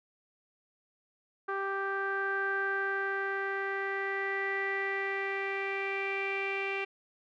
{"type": "tone with low-pass filter sweep", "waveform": "sawtooth", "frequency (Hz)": 392, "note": "G4", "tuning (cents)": 0, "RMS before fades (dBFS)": -33, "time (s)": [1.48, 6.85], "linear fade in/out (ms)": 10, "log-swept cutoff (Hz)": [1400, 2500], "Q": 7.8, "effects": []}